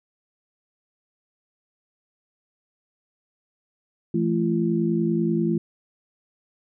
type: tone cluster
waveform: sine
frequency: 168.2 / 218.4 / 341.5 Hz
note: E3 / A3 / F4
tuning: +35 / -13 / -39 cents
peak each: -24 dBFS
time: 4.14-5.58 s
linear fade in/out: 5 ms
effects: none